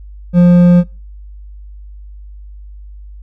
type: tone with hard clipping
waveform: triangle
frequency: 176 Hz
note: F3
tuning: 14 cents sharp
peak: -5 dBFS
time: 0.33-0.84 s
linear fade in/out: 50 ms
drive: 9 dB
effects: noise-tail reverb RT60 0.3 s tail -25 dB re dry + added 50 Hz sine -30 dBFS peak until 3.22 s